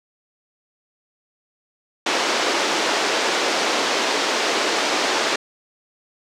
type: band-pass noise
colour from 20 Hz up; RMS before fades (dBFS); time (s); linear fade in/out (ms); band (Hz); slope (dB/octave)
pink; -21; 2.06-5.36; 5; 320 to 6300; 24
effects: none